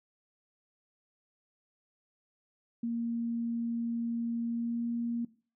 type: tone with pitch glide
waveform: sine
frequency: 233.1 to 235.1 Hz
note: A#3 to A#3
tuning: 0 to +15 cents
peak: -30 dBFS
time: 2.83-5.25 s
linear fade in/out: 5 ms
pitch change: +15 cents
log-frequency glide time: 4.46-4.87 s
effects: noise-tail reverb RT60 0.4 s tail -19 dB re dry